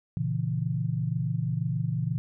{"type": "chord", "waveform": "sine", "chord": "A# diminished", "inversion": "none", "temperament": "equal", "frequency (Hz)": [116.54, 138.59, 164.81], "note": ["A#2", "C#3", "E3"], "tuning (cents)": [0, 0, 0], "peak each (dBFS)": -30, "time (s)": [0.17, 2.18], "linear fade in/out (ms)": 0, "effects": []}